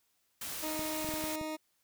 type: noise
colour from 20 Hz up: white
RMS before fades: -40 dBFS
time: 0.41-1.36 s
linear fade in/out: 5 ms
type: tone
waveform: 20% pulse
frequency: 311.1 Hz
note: D#4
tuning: in tune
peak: -31 dBFS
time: 0.62-1.57 s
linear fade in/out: 20 ms
type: clicks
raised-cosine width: 3 ms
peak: -30 dBFS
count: 6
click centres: 0.793 / 1.046 / 1.09 / 1.139 / 1.24 / 1.413 s
effects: white hiss -75 dBFS RMS until 1.83 s